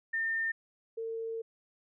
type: tone pair in turn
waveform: sine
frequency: 1810 / 452.5 Hz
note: A6 / A4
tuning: +48 / +48 cents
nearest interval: 2 octaves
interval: 2400 cents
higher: first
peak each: -29 / -34 dBFS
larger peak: first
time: 0.13-0.52 / 0.97-1.42 s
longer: second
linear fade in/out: 10 ms
effects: none